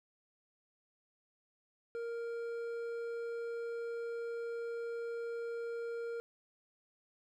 triangle tone with hard clipping, 466.2 Hz, A#4, in tune, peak -39 dBFS, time 1.95-6.2 s, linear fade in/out 0 ms, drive 10 dB, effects none

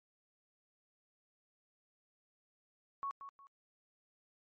sine tone with echo, 1108.7 Hz, C#6, in tune, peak -36 dBFS, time 3.03-3.11 s, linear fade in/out 0 ms, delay 180 ms, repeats 2, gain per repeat -10 dB, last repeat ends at 3.47 s, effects MP3 32 kbps

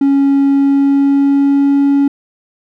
triangle tone with pitch glide, 277.2 to 280.3 Hz, C#4 to C#4, 0 to +19 cents, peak -5 dBFS, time 0.01-2.08 s, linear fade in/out 5 ms, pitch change +19 cents, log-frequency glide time 0.5-1.81 s, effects tanh soft clip ceiling -1 dBFS

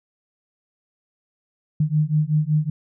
sine beating tone pair, 150 / 155.3 Hz, D3 / D#3, +37 / -3 cents, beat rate 5.3 Hz, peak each -20 dBFS, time 1.8-2.7 s, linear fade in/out 5 ms, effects none

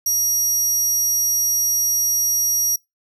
25% pulse tone, 5700 Hz, F8, 34 cents sharp, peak -12 dBFS, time 0.06-2.76 s, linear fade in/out 5 ms, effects noise-tail reverb RT60 0.2 s tail -26 dB re dry

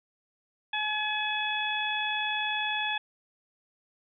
harmonic tone, 850 Hz, G#5, 40 cents sharp, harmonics 1 / 2 / 3 / 4, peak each -33 / -33 / -33 / -33 dBFS, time 0.73-2.98 s, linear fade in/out 5 ms, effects none

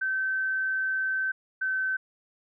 sine tone pair in turn, 1541 / 1533.4 Hz, G6 / G6, -30 / -39 cents, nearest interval unison, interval 9 cents, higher first, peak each -25 dBFS, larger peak neither, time 0.01-1.32 / 1.61-1.97 s, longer first, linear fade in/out 10 ms, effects none

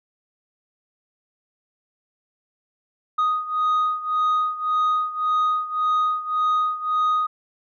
sine beating tone pair, 1244.5 / 1246.3 Hz, D#6 / D#6, 0 / +2 cents, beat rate 1.8 Hz, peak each -19 / -22 dBFS, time 3.18-7.27 s, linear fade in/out 10 ms, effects tanh soft clip ceiling -16 dBFS

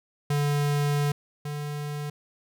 square tone pair in turn, 145.2 / 146.97 Hz, D3 / D3, -19 / +2 cents, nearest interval unison, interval 21 cents, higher second, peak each -23 / -31 dBFS, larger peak first, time 0.3-1.12 / 1.45-2.1 s, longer first, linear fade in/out 5 ms, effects none

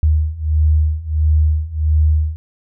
sine beating tone pair, 76.3 / 77.8 Hz, D#2 / D#2, -33 / 0 cents, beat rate 1.5 Hz, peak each -16 / -14 dBFS, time 0.03-2.36 s, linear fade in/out 0 ms, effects none

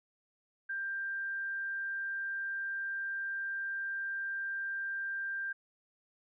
sine tone, 1585 Hz, G6, 19 cents sharp, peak -34 dBFS, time 0.69-5.53 s, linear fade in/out 10 ms, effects none

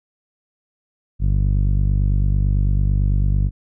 sawtooth tone with low-pass filter, 49 Hz, G1, in tune, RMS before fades -17 dBFS, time 1.19-3.51 s, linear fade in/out 50 ms, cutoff 140 Hz, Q 1.2, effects none

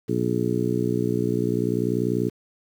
harmonic tone, 60.3 Hz, B1, 41 cents flat, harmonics 2 / 3 / 4 / 5 / 6 / 7, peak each -28 / -28 / -28 / -28 / -28 / -28 dBFS, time 0.08-2.3 s, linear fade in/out 20 ms, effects 8-bit

